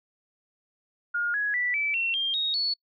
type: tone with pitch steps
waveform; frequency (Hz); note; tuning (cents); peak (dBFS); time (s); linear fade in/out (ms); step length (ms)
sine; 1423 / 1672.8 / 1966.5 / 2312 / 2717 / 3195 / 3755 / 4415; F6 / G#6 / B6 / D7 / F7 / G7 / A#7 / C#8; +32 / +12 / -8 / -28 / -48 / +32 / +12 / -8; -24; 1.14-2.74; 10; 200
effects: noise-tail reverb RT60 0.1 s tail -26 dB re dry